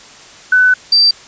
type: tone pair in turn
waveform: sine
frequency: 1500 / 4678 Hz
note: F#6 / D8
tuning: +23 / -8 cents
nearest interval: octave + minor sixth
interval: 1969 cents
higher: second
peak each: -6 dBFS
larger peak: neither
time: 0.52-0.74 / 0.92-1.11 s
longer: first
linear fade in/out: 5 ms
effects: white hiss -38 dBFS RMS until 1.27 s + resampled to 16000 Hz